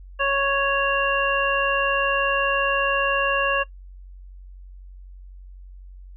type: harmonic tone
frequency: 554.4 Hz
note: C#5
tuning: in tune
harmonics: 1 / 2 / 3 / 5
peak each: -24 / -24 / -24 / -24 dBFS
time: 0.19-3.64 s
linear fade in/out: 20 ms
effects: noise-tail reverb RT60 0.1 s tail -21 dB re dry + added 46 Hz sine -39 dBFS peak until 6.16 s